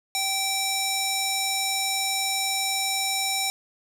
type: tone with band-pass filter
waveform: square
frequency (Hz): 776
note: G5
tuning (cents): -18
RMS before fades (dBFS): -26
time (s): 0.15-3.5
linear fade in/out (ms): 0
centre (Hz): 6900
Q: 0.83
effects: 7-bit